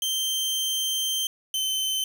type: tone pair in turn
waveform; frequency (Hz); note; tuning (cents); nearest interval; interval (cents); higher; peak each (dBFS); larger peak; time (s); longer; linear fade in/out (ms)
sawtooth; 3136 / 3077; G7 / G7; 0 / -33; unison; 33; first; -21; neither; 0.02-1.27 / 1.54-2.04; first; 2
effects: none